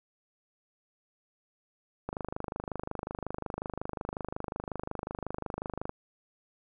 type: click train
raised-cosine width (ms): 1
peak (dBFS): -20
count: 98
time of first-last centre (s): 2.09-5.894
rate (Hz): 25.5
effects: none